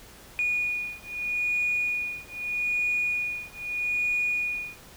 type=beating tone pair; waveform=sine; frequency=2452 / 2452.8 Hz; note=D#7 / D#7; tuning=-26 / -25 cents; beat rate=0.8 Hz; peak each=-28 dBFS; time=0.39-4.78 s; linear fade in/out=0 ms; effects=tanh soft clip ceiling -18 dBFS + pink hiss -49 dBFS RMS until 4.96 s